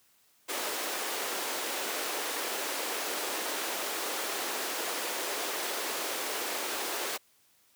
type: high-pass noise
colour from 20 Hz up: pink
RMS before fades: -34 dBFS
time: 0.48-7.18 s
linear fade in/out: 20 ms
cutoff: 350 Hz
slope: 24 dB/octave
effects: white hiss -66 dBFS RMS until 7.75 s + high-pass 60 Hz 12 dB/octave